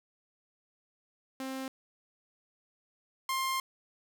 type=tone pair in turn; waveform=sawtooth; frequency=264.5 / 1058 Hz; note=C4 / C6; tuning=+19 / +19 cents; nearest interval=2 octaves; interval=2400 cents; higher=second; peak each=-32 / -26 dBFS; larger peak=second; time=1.4-1.68 / 3.29-3.6 s; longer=second; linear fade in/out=2 ms; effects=none